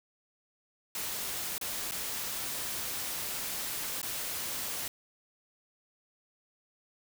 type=noise with dropouts; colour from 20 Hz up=white; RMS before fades=-36 dBFS; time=0.95-4.88 s; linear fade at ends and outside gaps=2 ms; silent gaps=1.581-1.612 / 1.912-1.919 / 4.016-4.029 s; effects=none